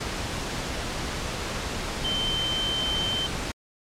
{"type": "tone in noise", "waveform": "sine", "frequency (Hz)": 3100, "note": "G7", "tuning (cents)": -20, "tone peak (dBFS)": -25, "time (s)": [2.04, 3.27], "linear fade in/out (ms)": 10, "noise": "pink", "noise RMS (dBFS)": -30, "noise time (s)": [0, 3.52], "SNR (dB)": 2, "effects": ["low-pass 7000 Hz 12 dB/octave", "MP3 96 kbps"]}